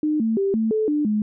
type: tone with pitch steps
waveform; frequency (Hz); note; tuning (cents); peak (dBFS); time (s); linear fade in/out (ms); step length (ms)
sine; 304.4 / 223.6 / 392.9 / 222 / 434.1 / 297.6 / 211.9; D#4 / A3 / G4 / A3 / A4 / D4 / G#3; -38 / +28 / +4 / +16 / -23 / +23 / +35; -18; 0.03-1.22; 2; 170
effects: none